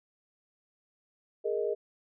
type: chord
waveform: sine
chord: Ab suspended second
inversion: none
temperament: just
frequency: 415.3 / 467.2 / 623 Hz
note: Ab4 / Bb4 / Eb5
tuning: 0 / +4 / +2 cents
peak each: -31 / -32 / -35 dBFS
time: 1.44-1.75 s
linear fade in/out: 20 ms
effects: none